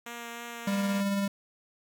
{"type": "tone with vibrato", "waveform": "5% pulse", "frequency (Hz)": 235.4, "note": "A#3", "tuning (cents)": 17, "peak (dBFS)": -27, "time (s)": [0.06, 1.01], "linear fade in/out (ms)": 5, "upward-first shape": "triangle", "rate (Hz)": 3.2, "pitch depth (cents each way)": 12}
{"type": "tone with tremolo", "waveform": "square", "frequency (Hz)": 198.9, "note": "G3", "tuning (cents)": 25, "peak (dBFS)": -26, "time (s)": [0.67, 1.28], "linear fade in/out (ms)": 5, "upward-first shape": "sine", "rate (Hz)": 18, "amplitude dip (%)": 25}
{"effects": []}